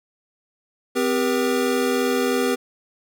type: tone cluster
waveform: square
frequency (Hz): 256.7 / 396 / 479.3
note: C4 / G4 / A#4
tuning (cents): -33 / +18 / +48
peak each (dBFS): -24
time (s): 0.95-2.56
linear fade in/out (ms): 20
effects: none